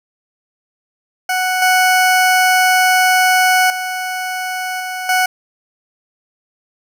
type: tone with level steps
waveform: 20% pulse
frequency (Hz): 740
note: F#5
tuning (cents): 0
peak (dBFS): -10 / -5 / -15 / -17 / -7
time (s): 1.29-5.26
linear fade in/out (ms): 5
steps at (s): 1.62 / 3.7 / 4.8 / 5.09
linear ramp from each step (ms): 2
effects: none